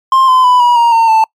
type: tone with pitch steps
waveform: triangle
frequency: 1056 / 1025.3 / 995.6 / 966.7 / 938.6 / 911.4 / 884.9 Hz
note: C6 / C6 / B5 / B5 / A#5 / A#5 / A5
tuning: +16 / -35 / +14 / -37 / +12 / -39 / +10 cents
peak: -3 dBFS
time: 0.12-1.24 s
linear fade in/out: 2 ms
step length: 160 ms
effects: noise-tail reverb RT60 0.1 s tail -25 dB re dry + MP3 96 kbps